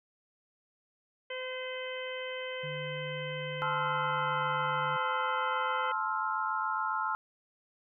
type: harmonic tone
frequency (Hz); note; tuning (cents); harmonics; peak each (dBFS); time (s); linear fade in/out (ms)
513; C5; -34; 1 / 2 / 3 / 4 / 5 / 6; -38 / -47 / -46 / -42 / -48 / -44; 1.3-5.92; 5
type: tone with pitch glide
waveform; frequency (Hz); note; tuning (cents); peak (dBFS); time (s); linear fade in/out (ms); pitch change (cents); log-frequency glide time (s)
sine; 149.5 to 147.78; D3 to D3; +31 to +11; -40; 2.63-4.97; 10; -20; 3.45-4.34
type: chord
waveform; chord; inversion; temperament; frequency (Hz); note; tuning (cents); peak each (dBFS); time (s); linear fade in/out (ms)
sine; F major seventh; first; just; 873.1 / 1047.7 / 1309.6 / 1396.9; A5 / C6 / E6 / F6; -14 / +2 / -12 / 0; -35; 3.62-7.15; 0
effects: none